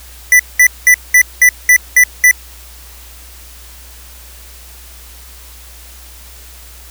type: tone bursts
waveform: square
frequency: 1984 Hz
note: B6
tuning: 7 cents sharp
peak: -4 dBFS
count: 8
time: 0.32-2.312 s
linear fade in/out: 2 ms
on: 74 ms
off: 200 ms
effects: added 60 Hz sine -36 dBFS peak until 6.9 s + white hiss -38 dBFS RMS until 6.9 s